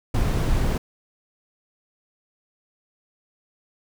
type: noise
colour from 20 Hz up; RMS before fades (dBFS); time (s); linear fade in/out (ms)
brown; -21; 0.14-0.78; 5
effects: none